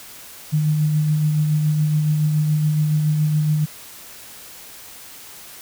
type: tone with tremolo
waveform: sine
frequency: 152.3 Hz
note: D#3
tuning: 37 cents flat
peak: -14 dBFS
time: 0.52-3.66 s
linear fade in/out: 20 ms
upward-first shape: sine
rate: 7.1 Hz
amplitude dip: 30%
effects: white hiss -40 dBFS RMS until 5.61 s